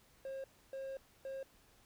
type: tone bursts at uneven times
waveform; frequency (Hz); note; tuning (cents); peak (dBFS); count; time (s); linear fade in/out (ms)
triangle; 537; C5; +45; -39; 3; 0.25-0.44 / 0.73-0.97 / 1.25-1.43; 2
effects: pink hiss -67 dBFS RMS until 1.85 s